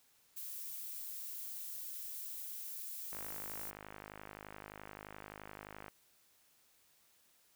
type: noise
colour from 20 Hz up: violet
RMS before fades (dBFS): -45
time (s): 0.36-3.71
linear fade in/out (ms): 10
type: click train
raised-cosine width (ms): 0.5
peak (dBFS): -32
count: 143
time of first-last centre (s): 3.13-5.882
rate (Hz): 51.6
effects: white hiss -70 dBFS RMS until 7.55 s